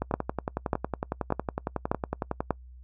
two click trains, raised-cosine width 1 ms, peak -14 / -10 dBFS, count 27 / 5, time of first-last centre 0.02-2.405 / 0.14-2.507 s, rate 10.9 / 1.69 Hz, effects noise-tail reverb RT60 0.1 s tail -25 dB re dry + added 62 Hz sine -45 dBFS peak until 2.83 s

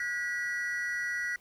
triangle tone cluster, 1452 / 1630 / 1942 Hz, F#6 / G#6 / B6, -33 / -33 / -30 cents, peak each -36 / -39 / -30 dBFS, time 0-1.36 s, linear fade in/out 2 ms, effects pink hiss -63 dBFS RMS until 1.4 s

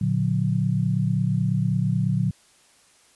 sine chord, Bb augmented, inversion none, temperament just, 116.54 / 145.68 / 182.1 Hz, Bb2 / D3 / F#3, 0 / -14 / -27 cents, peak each -24 dBFS, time 0.01-2.31 s, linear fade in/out 5 ms, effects white hiss -57 dBFS RMS until 3.15 s + resampled to 24000 Hz

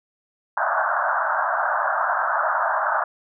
white band-pass noise, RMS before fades -22 dBFS, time 0.57-3.04 s, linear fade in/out 5 ms, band 600 to 1600 Hz, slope 96 dB/octave, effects none

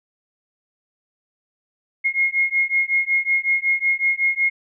sine beating tone pair, 2149 / 2154.4 Hz, C7 / C#7, +46 / -50 cents, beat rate 5.4 Hz, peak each -20 / -20 dBFS, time 2.04-4.5 s, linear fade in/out 20 ms, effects none

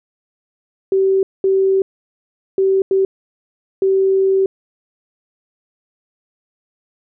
sine tone bursts at uneven times, 384.9 Hz, G4, 32 cents flat, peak -11 dBFS, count 5, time 0.92-1.23 / 1.44-1.82 / 2.58-2.82 / 2.91-3.05 / 3.82-4.46 s, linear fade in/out 2 ms, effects none

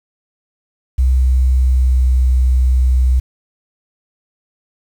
sine tone with pitch glide, 64.1 to 63.4 Hz, C2 to B1, -35 to +46 cents, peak -9 dBFS, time 0.98-3.2 s, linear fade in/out 10 ms, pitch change -19 cents, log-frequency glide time 1.56-2.11 s, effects 7-bit

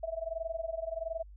sine tone with amplitude modulation, 656 Hz, E5, 9 cents flat, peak -30 dBFS, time 0.03-1.23 s, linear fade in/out 5 ms, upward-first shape sine, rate 21.4 Hz, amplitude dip 90%, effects added 50 Hz sine -48 dBFS peak until 1.36 s

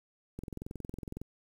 click train, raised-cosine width 3 ms, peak -27 dBFS, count 19, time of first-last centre 0.39-1.216 s, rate 21.8 Hz, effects 9-bit

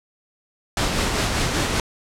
pink noise with tremolo, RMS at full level -20 dBFS, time 0.77-1.8 s, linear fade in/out 2 ms, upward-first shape sine, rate 5.1 Hz, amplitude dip 35%, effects low-pass 8000 Hz 12 dB/octave

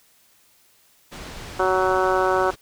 pink low-pass noise, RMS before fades -37 dBFS, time 1.11-2.56 s, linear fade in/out 20 ms, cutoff 6700 Hz, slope 12 dB/octave
harmonic tone, 186.7 Hz, F#3, 16 cents sharp, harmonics 2 / 3 / 4 / 5 / 6 / 7 / 8, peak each -22 / -24 / -25 / -26 / -27 / -27 / -28 dBFS, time 1.59-2.51 s, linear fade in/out 10 ms
effects white hiss -58 dBFS RMS until 2.61 s

